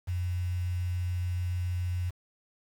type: tone with quantisation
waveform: sine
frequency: 89.3 Hz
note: F2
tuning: 39 cents sharp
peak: -28 dBFS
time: 0.07-2.11 s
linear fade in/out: 20 ms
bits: 8
effects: none